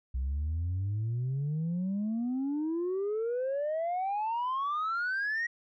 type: exponential sweep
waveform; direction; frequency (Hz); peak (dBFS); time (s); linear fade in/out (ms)
sine; up; 62.3 to 1912; -27; 0.14-5.47; 10
effects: tanh soft clip ceiling -27 dBFS